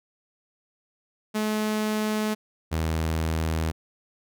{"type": "tone pair in turn", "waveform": "sawtooth", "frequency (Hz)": [214.4, 80.31], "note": ["A3", "E2"], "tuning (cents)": [-45, -45], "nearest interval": "octave + perfect fourth", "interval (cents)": 1700, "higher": "first", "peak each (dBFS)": -20, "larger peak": "neither", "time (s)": [[1.34, 2.35], [2.71, 3.72]], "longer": "neither", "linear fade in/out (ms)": 20, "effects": []}